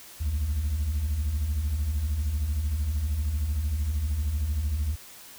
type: beating tone pair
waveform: sine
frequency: 63.5 / 76.5 Hz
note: B1 / D#2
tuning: +49 / -29 cents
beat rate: 13 Hz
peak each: -30 / -23 dBFS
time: 0.2-4.96 s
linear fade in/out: 20 ms
effects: tanh soft clip ceiling -22 dBFS + white hiss -47 dBFS RMS until 5.38 s